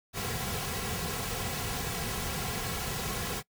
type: noise with comb filter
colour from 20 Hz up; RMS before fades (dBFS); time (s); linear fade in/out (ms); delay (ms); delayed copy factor
pink; -34; 0.13-3.43; 50; 3.3; -0.65
effects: noise-tail reverb RT60 0.1 s tail -23 dB re dry